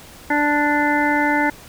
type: harmonic tone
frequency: 293.7 Hz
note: D4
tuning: in tune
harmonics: 1 / 2 / 3 / 5 / 6 / 7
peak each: -20 / -26 / -20 / -24 / -24 / -24 dBFS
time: 0.3-1.5 s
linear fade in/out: 5 ms
effects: pink hiss -42 dBFS RMS until 1.68 s